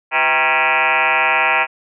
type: tone with frequency modulation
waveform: sine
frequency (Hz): 1661.2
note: G#6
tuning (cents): 0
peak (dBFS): -12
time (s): 0.11-1.67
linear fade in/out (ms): 50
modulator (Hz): 145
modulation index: 6.7
effects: none